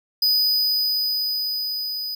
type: tone with level ramp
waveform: square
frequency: 4978 Hz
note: D#8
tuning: in tune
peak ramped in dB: -16 to -27 dBFS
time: 0.22-2.15 s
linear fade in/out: 5 ms
effects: none